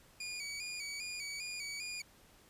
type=tone with vibrato; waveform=20% pulse; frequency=2349 Hz; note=D7; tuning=in tune; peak=-35 dBFS; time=0.2-2.02 s; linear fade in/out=5 ms; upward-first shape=square; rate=2.5 Hz; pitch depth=60 cents each way; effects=pink hiss -63 dBFS RMS until 2.49 s + resampled to 32000 Hz